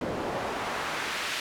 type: noise with band-pass filter sweep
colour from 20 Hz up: pink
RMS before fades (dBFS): -32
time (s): 0.01-1.4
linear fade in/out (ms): 2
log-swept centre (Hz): 390 to 2700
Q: 0.77
effects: none